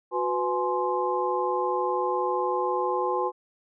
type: tone cluster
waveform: sine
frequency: 366 / 498.3 / 844 / 1046 Hz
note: F#4 / B4 / G#5 / C6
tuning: -19 / +15 / +28 / -1 cents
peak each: -29 dBFS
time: 0.11-3.32 s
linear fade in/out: 50 ms
effects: none